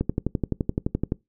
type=click train; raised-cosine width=3 ms; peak=-10 dBFS; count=14; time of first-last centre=0.01-1.121 s; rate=11.7 Hz; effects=noise-tail reverb RT60 0.2 s tail -23 dB re dry